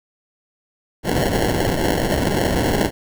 white noise with sample-and-hold, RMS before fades -19 dBFS, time 1.03-2.91 s, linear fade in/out 50 ms, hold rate 1225 Hz, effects none

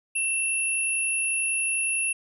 sine tone pair together, 2683 / 10732 Hz, E7 / E9, +30 / +30 cents, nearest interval 2 octaves, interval 2400 cents, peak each -26 dBFS, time 0.15-2.13 s, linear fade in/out 10 ms, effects none

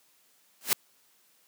white noise with exponential growth, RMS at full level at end -20 dBFS, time 0.61-0.73 s, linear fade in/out 0 ms, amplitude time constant 26 ms, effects white hiss -65 dBFS RMS until 1.47 s + high-pass 150 Hz 12 dB/octave

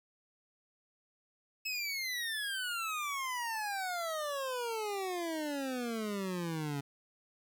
25% pulse exponential sweep, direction down, 2608 to 138.59 Hz, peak -31 dBFS, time 1.65-6.81 s, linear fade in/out 10 ms, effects 12-bit

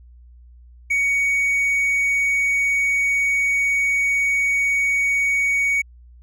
triangle tone, 2241 Hz, C#7, 18 cents sharp, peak -15 dBFS, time 0.9-5.82 s, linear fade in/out 10 ms, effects added 60 Hz sine -43 dBFS peak until 6.22 s

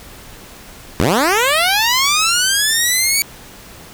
10% pulse linear sweep, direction up, 66.9 to 2281 Hz, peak -4 dBFS, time 1-3.22 s, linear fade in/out 0 ms, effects pink hiss -38 dBFS RMS until 3.93 s

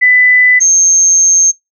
sine tone pair in turn, 1997 / 6388 Hz, B6 / G8, +19 / +32 cents, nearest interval octave + minor sixth, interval 2013 cents, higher second, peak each -4 dBFS, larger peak neither, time 0.01-0.6 / 0.6-1.52 s, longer second, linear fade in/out 20 ms, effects noise-tail reverb RT60 0.2 s tail -26 dB re dry

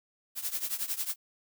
blue noise with tremolo, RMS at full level -30 dBFS, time 0.35-1.16 s, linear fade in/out 50 ms, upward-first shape triangle, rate 11 Hz, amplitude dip 90%, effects none

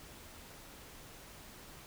silence, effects pink hiss -53 dBFS RMS until 1.86 s

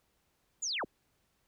sine linear sweep, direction down, 7290 to 41.33 Hz, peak -32 dBFS, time 0.62-0.85 s, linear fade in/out 10 ms, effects pink hiss -75 dBFS RMS until 1.47 s

